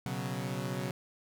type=chord; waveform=sawtooth; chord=B suspended second; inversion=none; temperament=equal; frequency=123.47 / 138.59 / 185 Hz; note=B2 / C#3 / F#3; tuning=0 / 0 / 0 cents; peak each=-34 dBFS; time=0.06-0.91 s; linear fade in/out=0 ms; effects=none